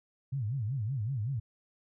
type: tone with vibrato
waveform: sine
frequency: 120 Hz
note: B2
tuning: 49 cents flat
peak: -30 dBFS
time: 0.32-1.4 s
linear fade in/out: 10 ms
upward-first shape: sine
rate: 5.3 Hz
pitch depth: 280 cents each way
effects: none